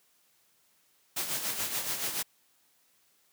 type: noise with tremolo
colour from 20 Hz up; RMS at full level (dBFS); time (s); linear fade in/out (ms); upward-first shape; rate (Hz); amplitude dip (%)
white; -31; 1.16-2.23; 10; sine; 7; 55
effects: white hiss -68 dBFS RMS until 3.32 s + high-pass 100 Hz 12 dB/octave